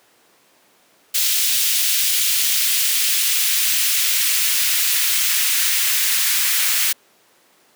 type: noise with high-pass filter sweep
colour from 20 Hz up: white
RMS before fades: -18 dBFS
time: 1.14-6.93 s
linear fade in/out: 10 ms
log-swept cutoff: 3000 to 1800 Hz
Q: 1.2
effects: pink hiss -55 dBFS RMS until 7.75 s + high-pass 300 Hz 12 dB/octave